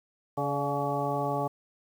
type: harmonic tone with a mistuned harmonic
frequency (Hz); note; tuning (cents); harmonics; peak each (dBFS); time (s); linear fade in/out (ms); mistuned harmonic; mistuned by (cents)
141.4; C#3; +35; 1 / 2 / 3 / 4 / 5 / 6 / 8; -34 / -36 / -35 / -34 / -34 / -33 / -36; 0.37-1.48; 10; 4; +48
effects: 9-bit